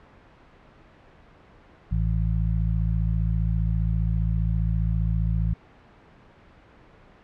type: harmonic tone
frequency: 55 Hz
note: A1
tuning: in tune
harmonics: 1 / 2 / 3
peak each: -23 / -26 / -28 dBFS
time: 1.91-5.54 s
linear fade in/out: 10 ms
effects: pink hiss -52 dBFS RMS until 7.23 s + low-pass 2000 Hz 12 dB/octave